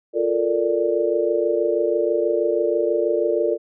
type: chord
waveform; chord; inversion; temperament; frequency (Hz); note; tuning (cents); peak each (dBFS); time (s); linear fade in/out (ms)
sine; Bb major seventh; second; equal; 349.2 / 440 / 466.2 / 587.3; F4 / A4 / Bb4 / D5; 0 / 0 / 0 / 0; -23; 0.13-3.58; 50
effects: none